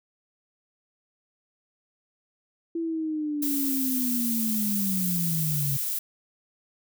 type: linear sweep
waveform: sine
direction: down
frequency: 335.4 to 135.2 Hz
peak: -26 dBFS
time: 2.75-5.77 s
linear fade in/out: 5 ms
type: noise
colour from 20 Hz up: violet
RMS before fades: -29 dBFS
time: 3.42-5.99 s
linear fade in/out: 5 ms
effects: none